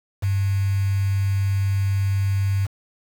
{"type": "tone with quantisation", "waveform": "sine", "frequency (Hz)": 98, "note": "G2", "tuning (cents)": 0, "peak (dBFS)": -18, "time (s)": [0.22, 2.67], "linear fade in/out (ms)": 20, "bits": 6, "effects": []}